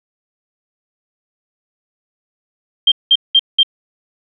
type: tone bursts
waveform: sine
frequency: 3173 Hz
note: G7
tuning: 20 cents sharp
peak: -6 dBFS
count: 4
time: 2.87-3.632 s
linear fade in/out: 5 ms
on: 48 ms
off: 190 ms
effects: none